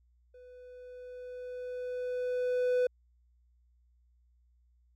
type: tone with level ramp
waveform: triangle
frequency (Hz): 498.3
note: B4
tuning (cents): +15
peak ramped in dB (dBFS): -49 to -22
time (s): 0.34-2.87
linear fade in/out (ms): 5
effects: added 60 Hz sine -64 dBFS peak until 4.95 s